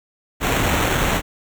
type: noise with sample-and-hold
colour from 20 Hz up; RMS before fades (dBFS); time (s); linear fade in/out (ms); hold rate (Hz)
pink; -19; 0.4-1.22; 50; 4900
effects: none